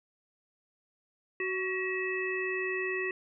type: harmonic tone with a mistuned harmonic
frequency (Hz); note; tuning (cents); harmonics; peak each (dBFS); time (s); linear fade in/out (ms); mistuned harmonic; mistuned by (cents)
372.9; F#4; +14; 1 / 3 / 5 / 7; -33 / -44 / -34 / -37; 1.4-3.11; 2; 5; +43
effects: none